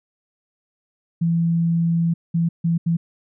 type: tone bursts at uneven times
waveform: sine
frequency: 167.6 Hz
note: E3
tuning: 29 cents sharp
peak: -16 dBFS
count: 4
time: 1.21-2.14 / 2.34-2.49 / 2.64-2.78 / 2.86-2.97 s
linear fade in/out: 10 ms
effects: none